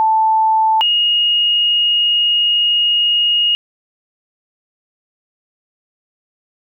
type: tone pair in turn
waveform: sine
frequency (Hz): 880 / 2867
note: A5 / F7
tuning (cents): 0 / +45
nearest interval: octave + minor sixth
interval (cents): 2045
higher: second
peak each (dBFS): -10 / -11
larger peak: first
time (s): 0-0.81 / 0.81-3.55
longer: second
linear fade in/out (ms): 0
effects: none